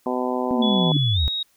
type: harmonic tone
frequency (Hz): 126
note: B2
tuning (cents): +35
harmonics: 2 / 3 / 4 / 5 / 6 / 7 / 8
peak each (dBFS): -26 / -28 / -29 / -30 / -31 / -31 / -32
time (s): 0.06-0.92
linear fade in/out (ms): 2
type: linear sweep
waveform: sine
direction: down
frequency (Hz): 258.3 to 65.41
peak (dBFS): -18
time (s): 0.51-1.28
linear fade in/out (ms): 0
type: tone with pitch glide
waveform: sine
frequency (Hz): 3407 to 3780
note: G#7 to A#7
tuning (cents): +44 to +23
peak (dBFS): -23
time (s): 0.62-1.43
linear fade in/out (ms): 5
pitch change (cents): +179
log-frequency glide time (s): 1.13-1.2
type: tone with exponential growth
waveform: sine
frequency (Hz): 284.8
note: C#4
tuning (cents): +47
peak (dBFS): -17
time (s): 0.89-0.97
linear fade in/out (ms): 5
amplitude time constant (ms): 16
effects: white hiss -62 dBFS RMS until 1.56 s